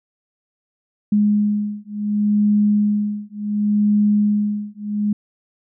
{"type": "beating tone pair", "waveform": "sine", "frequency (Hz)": [207.7, 208.39], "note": ["G#3", "G#3"], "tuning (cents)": [0, 6], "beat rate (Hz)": 0.69, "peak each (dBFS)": -18, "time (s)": [1.12, 5.13], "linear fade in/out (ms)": 5, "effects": []}